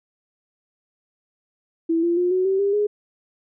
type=tone with pitch steps; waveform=sine; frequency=329.6 / 342.6 / 356.1 / 370.2 / 384.8 / 400 / 415.7 Hz; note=E4 / F4 / F4 / F#4 / G4 / G4 / G#4; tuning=0 / -33 / +34 / +1 / -32 / +35 / +2 cents; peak=-17 dBFS; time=1.89-2.87 s; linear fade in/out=10 ms; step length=140 ms; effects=none